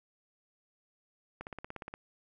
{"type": "click train", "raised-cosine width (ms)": 0.5, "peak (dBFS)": -26, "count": 10, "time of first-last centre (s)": [1.41, 1.939], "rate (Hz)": 17, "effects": []}